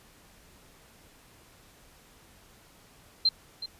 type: tone with echo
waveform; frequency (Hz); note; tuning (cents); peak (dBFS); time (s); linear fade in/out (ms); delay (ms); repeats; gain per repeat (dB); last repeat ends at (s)
sine; 4141; C8; -19; -19; 3.25-3.29; 5; 370; 1; -14; 3.66
effects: pink hiss -57 dBFS RMS until 3.79 s + resampled to 32000 Hz